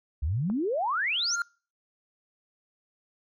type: exponential sweep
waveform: sine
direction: up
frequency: 65 to 6790 Hz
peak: -25 dBFS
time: 0.22-1.36 s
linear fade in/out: 10 ms
type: click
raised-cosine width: 1 ms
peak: -27 dBFS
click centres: 0.5 s
type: tone with exponential growth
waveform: triangle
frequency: 1396.9 Hz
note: F6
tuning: in tune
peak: -22 dBFS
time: 1.07-1.42 s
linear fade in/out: 2 ms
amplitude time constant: 74 ms
effects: noise-tail reverb RT60 0.4 s tail -26 dB re dry